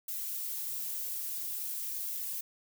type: noise with flanger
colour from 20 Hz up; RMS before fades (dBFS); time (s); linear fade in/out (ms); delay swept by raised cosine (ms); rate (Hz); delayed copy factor
violet; -37; 0.08-2.41; 5; 1.8 to 5.5; 1; +0.85
effects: none